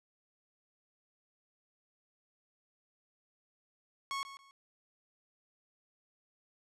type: tone with echo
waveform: sawtooth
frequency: 1100 Hz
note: C#6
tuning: 14 cents flat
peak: -31 dBFS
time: 4.11-4.23 s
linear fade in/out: 0 ms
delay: 140 ms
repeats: 2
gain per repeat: -12 dB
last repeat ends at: 4.51 s
effects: low-pass 8000 Hz 12 dB/octave